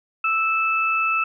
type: tone pair together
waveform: sine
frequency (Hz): 1318.5 / 2626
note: E6 / E7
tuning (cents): 0 / -7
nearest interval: octave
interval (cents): 1193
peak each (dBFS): -21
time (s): 0.24-1.24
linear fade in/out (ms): 5
effects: none